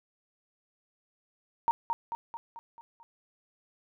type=tone with echo; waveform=sine; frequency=928 Hz; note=A#5; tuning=8 cents flat; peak=-21 dBFS; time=1.68-1.71 s; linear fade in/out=0 ms; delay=220 ms; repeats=6; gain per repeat=-5 dB; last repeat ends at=3.03 s; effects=none